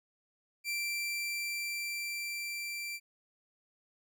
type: tone with level ramp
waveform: sawtooth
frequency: 2350 Hz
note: D7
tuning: 1 cent sharp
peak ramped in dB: -29 to -34 dBFS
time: 0.64-3 s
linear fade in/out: 50 ms
effects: none